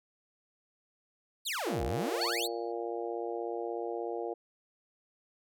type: exponential two-way sweep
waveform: sawtooth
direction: down then up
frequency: 4712 to 55 to 4712 Hz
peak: -29 dBFS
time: 1.45-2.48 s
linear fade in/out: 20 ms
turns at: 1.84 s
type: harmonic tone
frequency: 116.54 Hz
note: A#2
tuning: in tune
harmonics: 3 / 4 / 5 / 6 / 7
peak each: -38 / -37 / -43 / -41 / -44 dBFS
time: 1.66-4.34 s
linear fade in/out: 10 ms
type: tone with exponential decay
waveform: sine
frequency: 4421 Hz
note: C#8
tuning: 5 cents flat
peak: -29 dBFS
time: 2.21-2.72 s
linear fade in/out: 5 ms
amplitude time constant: 110 ms
effects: none